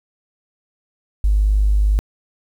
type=tone; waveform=triangle; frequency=51 Hz; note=G#1; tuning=31 cents flat; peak=-8 dBFS; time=1.24-1.99 s; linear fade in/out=0 ms; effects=tanh soft clip ceiling -10 dBFS + 8-bit